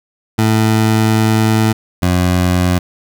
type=tone pair in turn; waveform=20% pulse; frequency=110 / 89.87 Hz; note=A2 / F#2; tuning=0 / -50 cents; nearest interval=minor third; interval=350 cents; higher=first; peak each=-5 / -6 dBFS; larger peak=first; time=0.38-1.73 / 2.02-2.79 s; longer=first; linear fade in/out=10 ms; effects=none